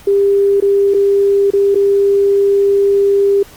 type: tone with dropouts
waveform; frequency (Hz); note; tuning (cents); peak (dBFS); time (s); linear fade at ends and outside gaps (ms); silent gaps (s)
sine; 398.8; G4; +30; -8; 0.07-3.43; 5; 0.603-0.622 / 0.94-0.944 / 1.505-1.534 / 1.747-1.754
effects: pink hiss -40 dBFS RMS until 3.56 s + Opus 48 kbps